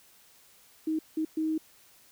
sine tone bursts at uneven times, 315.3 Hz, D#4, 23 cents sharp, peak -26 dBFS, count 3, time 0.87-0.99 / 1.17-1.25 / 1.37-1.58 s, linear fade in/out 5 ms, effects white hiss -59 dBFS RMS until 2.11 s

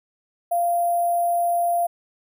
sine tone with sample-and-hold, 692 Hz, F5, 16 cents flat, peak -18 dBFS, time 0.51-1.87 s, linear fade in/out 10 ms, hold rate 11025 Hz, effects none

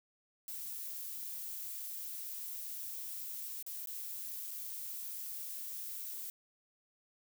violet noise with dropouts, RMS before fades -43 dBFS, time 0.48-6.3 s, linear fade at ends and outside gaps 1 ms, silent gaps 3.626-3.664 / 3.86-3.872 / 4.508-4.512 s, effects none

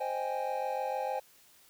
triangle chord, Ab major seventh, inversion first, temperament equal, 523.3 / 622.3 / 784 / 830.6 Hz, C5 / Eb5 / G5 / Ab5, 0 / 0 / 0 / 0 cents, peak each -34 / -38 / -35 / -34 dBFS, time 0-1.2 s, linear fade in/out 10 ms, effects white hiss -61 dBFS RMS until 1.69 s

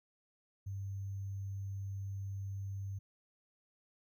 sine tone with sample-and-hold, 98 Hz, G2, in tune, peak -38 dBFS, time 0.66-2.99 s, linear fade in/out 10 ms, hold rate 6300 Hz, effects none

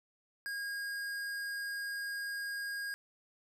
sine tone with hard clipping, 1629 Hz, G#6, 34 cents flat, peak -38 dBFS, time 0.46-2.94 s, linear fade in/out 0 ms, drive 16 dB, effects none

